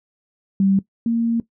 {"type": "tone pair in turn", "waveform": "sine", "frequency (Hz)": [194.5, 231.3], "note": ["G3", "A#3"], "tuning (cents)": [-13, -13], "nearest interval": "minor third", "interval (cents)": 300, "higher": "second", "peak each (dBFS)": [-13, -16], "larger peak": "first", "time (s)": [[0.6, 0.79], [1.06, 1.4]], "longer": "second", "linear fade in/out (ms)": 2, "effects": ["noise-tail reverb RT60 0.1 s tail -17 dB re dry"]}